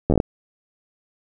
slowing click train, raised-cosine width 2 ms, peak -4 dBFS, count 7, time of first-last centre 0.1-0.201 s, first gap 11 ms, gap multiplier 1.17, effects none

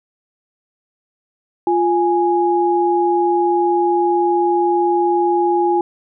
sine tone pair together, 349.2 / 830.5 Hz, F4 / G#5, 0 / 0 cents, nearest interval octave + minor third, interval 1500 cents, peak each -15 / -16 dBFS, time 1.67-5.81 s, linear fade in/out 2 ms, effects none

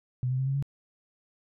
sine tone with pitch steps, 125.9 / 129.22 / 132.62 / 136.11 / 139.69 Hz, B2 / C3 / C3 / C#3 / C#3, +34 / -21 / +24 / -31 / +14 cents, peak -25 dBFS, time 0.23-0.625 s, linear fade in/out 0 ms, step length 79 ms, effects none

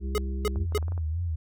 harmonic tone, 66.3 Hz, C2, 23 cents sharp, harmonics 1 / 3 / 5 / 6, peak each -28 / -38 / -42 / -44 dBFS, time 0-0.67 s, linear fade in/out 50 ms
square tone bursts, 420 Hz, G#4, 19 cents sharp, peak -24 dBFS, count 3, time 0.15-0.777 s, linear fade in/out 0 ms, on 29 ms, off 270 ms
clicks, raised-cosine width 1 ms, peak -29 dBFS, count 7, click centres 0.559 / 0.723 / 0.785 / 0.827 / 0.882 / 0.921 / 0.978 s
sine tone with vibrato, 82.41 Hz, E2, in tune, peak -26 dBFS, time 0.56-1.36 s, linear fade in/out 10 ms, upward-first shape sine, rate 3.4 Hz, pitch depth 110 cents each way
effects none

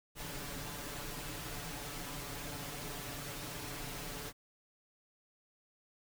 pink noise with comb filter, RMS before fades -43 dBFS, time 0.15-4.33 s, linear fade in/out 50 ms, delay 6.9 ms, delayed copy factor +0.8, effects none

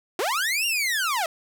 sawtooth linear two-way sweep, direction up then down, 323 to 2849 to 615 Hz, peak -19 dBFS, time 0.19-1.26 s, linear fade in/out 2 ms, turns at 0.66 s, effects none

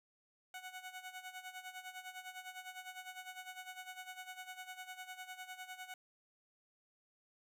15% pulse tone with tremolo, 740 Hz, F#5, in tune, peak -38 dBFS, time 0.54-5.94 s, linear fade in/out 2 ms, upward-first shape sine, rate 9.9 Hz, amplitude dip 75%, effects none

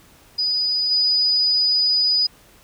sine tone with level steps, 4957 Hz, D#8, 7 cents flat, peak -18 / -15 dBFS, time 0.38-2.27 s, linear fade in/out 10 ms, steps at 0.91 s, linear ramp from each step 5 ms, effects pink hiss -51 dBFS RMS until 2.63 s

